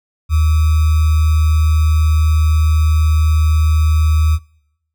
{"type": "tone with sample-and-hold", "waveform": "sine", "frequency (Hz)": 78, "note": "D#2", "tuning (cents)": 5, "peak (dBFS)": -9, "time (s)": [0.29, 4.39], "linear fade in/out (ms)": 50, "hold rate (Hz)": 1225, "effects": ["noise-tail reverb RT60 0.8 s tail -25 dB re dry"]}